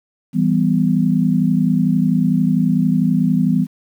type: chord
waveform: sine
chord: E minor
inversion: none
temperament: equal with one note detuned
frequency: 164.81 / 196 / 249.2 Hz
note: E3 / G3 / B3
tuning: 0 / 0 / +16 cents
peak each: -17 dBFS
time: 0.33-3.67 s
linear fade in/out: 50 ms
effects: 8-bit